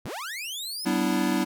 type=linear sweep; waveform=sawtooth; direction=up; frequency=49.85 to 5274 Hz; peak=-29 dBFS; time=0.05-0.85 s; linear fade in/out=0 ms
type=chord; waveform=square; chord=E minor seventh; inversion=first; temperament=equal with one note detuned; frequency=192.3 / 246.9 / 293.7 / 329.6 Hz; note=G3 / B3 / D4 / E4; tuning=-33 / 0 / 0 / 0 cents; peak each=-29 dBFS; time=0.85-1.45 s; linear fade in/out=20 ms
effects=none